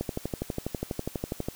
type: click train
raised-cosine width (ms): 2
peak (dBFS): -16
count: 19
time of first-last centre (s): 0.01-1.485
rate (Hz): 12.2
effects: white hiss -48 dBFS RMS until 1.55 s